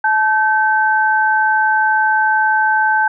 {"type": "tone pair together", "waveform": "sine", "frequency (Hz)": [867.1, 1545], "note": ["A5", "G6"], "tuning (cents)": [-26, -26], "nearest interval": "minor seventh", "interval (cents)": 1000, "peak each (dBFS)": -14, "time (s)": [0.04, 3.08], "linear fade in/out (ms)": 5, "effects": []}